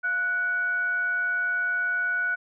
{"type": "tone with frequency modulation", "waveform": "sine", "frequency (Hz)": 1475, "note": "F#6", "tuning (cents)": -6, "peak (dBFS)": -23, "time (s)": [0.03, 2.36], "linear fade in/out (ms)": 20, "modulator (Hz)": 779, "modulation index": 0.23, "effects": []}